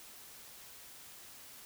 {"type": "silence", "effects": ["white hiss -53 dBFS RMS until 1.65 s"]}